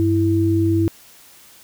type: tone pair together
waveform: sine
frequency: 98.07 / 329.6 Hz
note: G2 / E4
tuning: +1 / 0 cents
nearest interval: octave + major sixth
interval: 2099 cents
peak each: -18 / -16 dBFS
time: 0-0.88 s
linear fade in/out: 0 ms
effects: white hiss -47 dBFS RMS until 1.63 s